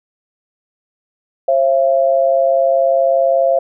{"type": "tone pair together", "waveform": "sine", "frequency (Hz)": [536, 676.2], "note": ["C5", "E5"], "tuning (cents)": [42, 44], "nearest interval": "major third", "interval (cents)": 402, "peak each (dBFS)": -13, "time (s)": [1.48, 3.59], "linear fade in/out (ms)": 5, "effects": []}